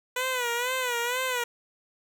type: tone with vibrato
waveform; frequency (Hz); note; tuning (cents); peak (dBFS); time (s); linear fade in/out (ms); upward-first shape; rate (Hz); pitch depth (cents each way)
10% pulse; 493.9; B4; 0; -18; 0.16-1.44; 5; sine; 2.1; 87
effects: none